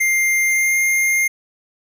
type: tone with pitch glide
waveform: square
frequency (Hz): 2100 to 2117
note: C7 to C7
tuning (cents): +6 to +20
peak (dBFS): -15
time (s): 0-1.28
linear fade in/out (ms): 10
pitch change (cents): +14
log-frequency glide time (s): 0.47-0.76
effects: none